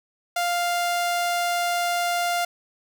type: tone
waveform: sawtooth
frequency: 699 Hz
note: F5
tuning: 1 cent sharp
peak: -18 dBFS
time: 0.36-2.45 s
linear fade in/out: 5 ms
effects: none